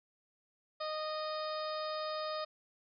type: harmonic tone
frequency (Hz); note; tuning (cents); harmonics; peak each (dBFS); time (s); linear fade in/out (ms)
618; D#5; -12; 1 / 2 / 3 / 4 / 5 / 6 / 7 / 8; -38 / -40 / -51 / -54 / -56 / -49 / -50 / -48; 0.8-2.45; 10
effects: none